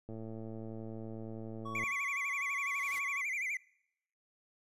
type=click train; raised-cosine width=2 ms; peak=-32 dBFS; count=195; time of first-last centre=0.09-1.838 s; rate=111 Hz
type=tone with tremolo; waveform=triangle; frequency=1119 Hz; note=C#6; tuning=16 cents sharp; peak=-38 dBFS; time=1.65-3.22 s; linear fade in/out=10 ms; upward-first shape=triangle; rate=1.2 Hz; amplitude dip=25%
type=tone with vibrato; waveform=triangle; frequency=2196 Hz; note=C#7; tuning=17 cents flat; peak=-32 dBFS; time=1.75-3.57 s; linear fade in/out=2 ms; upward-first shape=sine; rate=12 Hz; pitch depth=160 cents each way
type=noise with exponential growth; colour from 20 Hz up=white; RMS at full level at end=-47 dBFS; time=2.3-2.99 s; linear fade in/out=5 ms; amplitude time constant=150 ms
effects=noise-tail reverb RT60 0.8 s tail -24 dB re dry + resampled to 32000 Hz